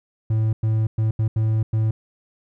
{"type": "tone bursts at uneven times", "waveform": "triangle", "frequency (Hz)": 110, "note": "A2", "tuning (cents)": 0, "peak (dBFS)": -15, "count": 6, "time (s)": [[0.3, 0.53], [0.63, 0.87], [0.98, 1.11], [1.19, 1.28], [1.36, 1.63], [1.73, 1.91]], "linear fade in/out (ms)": 5, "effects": []}